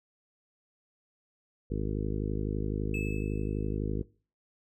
harmonic tone, 51.91 Hz, G#1, in tune, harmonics 1 / 2 / 3 / 4 / 5 / 6 / 7 / 8 / 9, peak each -33 / -36 / -38 / -39 / -40 / -41 / -41 / -42 / -43 dBFS, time 1.7-4.03 s, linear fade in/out 10 ms
triangle tone with exponential decay, 2606 Hz, E7, 20 cents flat, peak -32 dBFS, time 2.94-3.77 s, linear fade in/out 2 ms, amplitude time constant 180 ms
effects noise-tail reverb RT60 0.4 s tail -22 dB re dry

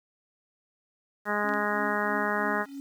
harmonic tone, 207.7 Hz, G#3, in tune, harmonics 1 / 2 / 3 / 4 / 5 / 6 / 7 / 8 / 9, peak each -34 / -34 / -34 / -34 / -34 / -34 / -34 / -34 / -34 dBFS, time 1.25-2.66 s, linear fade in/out 50 ms
sine tone with tremolo, 277.2 Hz, C#4, in tune, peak -33 dBFS, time 1.44-2.8 s, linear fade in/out 0 ms, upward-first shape triangle, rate 3.1 Hz, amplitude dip 95%
clicks, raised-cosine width 0.2 ms, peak -28 dBFS, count 2, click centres 1.491 / 1.538 s
effects 9-bit

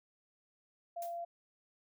sine tone, 686 Hz, F5, 31 cents flat, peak -38 dBFS, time 0.96-1.25 s, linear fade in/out 10 ms
blue noise with exponential decay, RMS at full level -46 dBFS, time 1.02-1.2 s, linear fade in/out 2 ms, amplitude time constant 39 ms
effects none

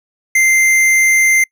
sine tone with hard clipping, 2087 Hz, C7, 5 cents flat, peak -10 dBFS, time 0.35-1.44 s, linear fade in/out 5 ms, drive 14 dB, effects noise-tail reverb RT60 0.1 s tail -26 dB re dry

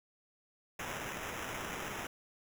violet noise with sample-and-hold, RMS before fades -41 dBFS, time 0.79-2.07 s, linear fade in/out 5 ms, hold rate 4410 Hz, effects none

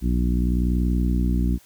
harmonic tone, 60.7 Hz, B1, 29 cents flat, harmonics 1 / 2 / 3 / 4 / 5 / 6, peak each -20 / -31 / -25 / -28 / -31 / -39 dBFS, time 0.01-1.59 s, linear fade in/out 50 ms, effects white hiss -54 dBFS RMS until 1.65 s

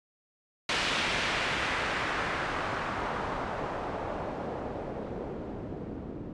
white noise with low-pass filter sweep, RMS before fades -33 dBFS, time 0.69-6.33 s, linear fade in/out 2 ms, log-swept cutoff 3200 to 290 Hz, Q 1.1, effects resampled to 22050 Hz

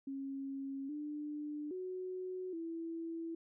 sine tone with pitch steps, 272.7 / 297.5 / 369.2 / 330.4 Hz, C#4 / D4 / F#4 / E4, -28 / +22 / -4 / +4 cents, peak -39 dBFS, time 0.07-3.35 s, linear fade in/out 5 ms, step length 820 ms, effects none

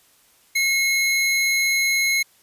square tone pair together, 2169 / 4095 Hz, C#7 / C8, -38 / -38 cents, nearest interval major seventh, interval 1100 cents, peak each -19 / -26 dBFS, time 0.55-2.23 s, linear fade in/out 10 ms, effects white hiss -57 dBFS RMS until 2.42 s + resampled to 32000 Hz

